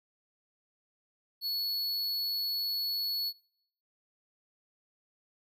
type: tone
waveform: square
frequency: 4397 Hz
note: C#8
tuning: 15 cents flat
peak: -31 dBFS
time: 1.41-3.33 s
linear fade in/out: 50 ms
effects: noise-tail reverb RT60 0.7 s tail -24 dB re dry